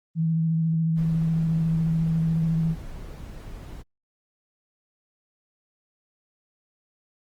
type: tone with vibrato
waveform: sine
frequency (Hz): 162.4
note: E3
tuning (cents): -26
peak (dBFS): -20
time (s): 0.15-2.76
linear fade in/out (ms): 50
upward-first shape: square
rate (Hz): 14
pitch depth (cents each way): 16
type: noise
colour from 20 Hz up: brown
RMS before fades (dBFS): -38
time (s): 0.96-3.83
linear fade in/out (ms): 20
effects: Opus 24 kbps